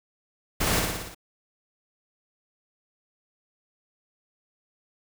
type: noise with echo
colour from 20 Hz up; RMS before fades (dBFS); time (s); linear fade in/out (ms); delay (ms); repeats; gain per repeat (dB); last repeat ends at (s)
pink; -25; 0.6-0.8; 10; 58; 6; -3; 1.148
effects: none